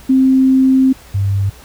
sine tone pair in turn, 263.1 / 98.84 Hz, C4 / G2, +10 / +15 cents, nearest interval octave + perfect fourth, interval 1695 cents, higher first, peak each -7 / -12 dBFS, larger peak first, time 0.09-0.93 / 1.14-1.5 s, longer first, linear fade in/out 10 ms, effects added 60 Hz sine -42 dBFS peak until 1.64 s + pink hiss -41 dBFS RMS until 1.64 s

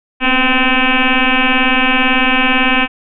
sine tone with frequency modulation, 1289 Hz, E6, 39 cents flat, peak -9 dBFS, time 0.2-2.88 s, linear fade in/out 50 ms, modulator 256 Hz, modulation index 6.1, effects none

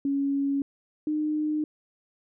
sine tone pair in turn, 278.5 / 304.5 Hz, C#4 / D#4, +8 / -37 cents, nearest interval major second, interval 155 cents, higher second, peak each -23 / -24 dBFS, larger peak first, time 0.05-0.62 / 1.07-1.64 s, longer neither, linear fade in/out 2 ms, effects none

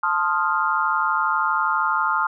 sine chord, F dominant seventh, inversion first, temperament equal, 880 / 1046.5 / 1244.5 / 1396.9 Hz, A5 / C6 / Eb6 / F6, 0 / 0 / 0 / 0 cents, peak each -25 / -25 / -23 / -23 dBFS, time 0.03-2.27 s, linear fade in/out 5 ms, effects none

